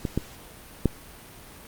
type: clicks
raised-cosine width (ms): 3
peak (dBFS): -13 / -10 / -6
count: 3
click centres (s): 0.052 / 0.176 / 0.857
effects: pink hiss -46 dBFS RMS until 1.67 s + Opus 48 kbps